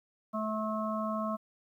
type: harmonic tone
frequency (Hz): 216.8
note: A3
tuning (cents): -25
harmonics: 1 / 3 / 5 / 6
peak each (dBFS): -34 / -36 / -36 / -41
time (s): 0.33-1.37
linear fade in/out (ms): 20
effects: 11-bit